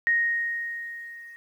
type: tone with level ramp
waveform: sine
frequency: 1867 Hz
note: A#6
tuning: 2 cents sharp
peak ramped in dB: -18 to -42 dBFS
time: 0.07-1.36 s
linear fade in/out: 0 ms
effects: 10-bit